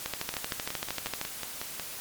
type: two click trains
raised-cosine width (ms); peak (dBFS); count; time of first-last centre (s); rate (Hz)
0.2; -13 / -16; 16 / 9; 0.06-1.214 / 0.34-1.797; 13 / 5.49
effects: white hiss -40 dBFS RMS until 2 s + MP3 96 kbps